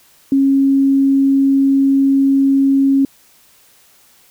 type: tone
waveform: sine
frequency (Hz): 273.1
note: C#4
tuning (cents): -26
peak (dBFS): -9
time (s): 0.32-3.05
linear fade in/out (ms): 2
effects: white hiss -50 dBFS RMS until 4.3 s